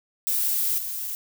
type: noise with level steps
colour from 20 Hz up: violet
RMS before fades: -24 / -31 dBFS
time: 0.27-1.15 s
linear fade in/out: 0 ms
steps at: 0.78 s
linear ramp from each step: 5 ms
effects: none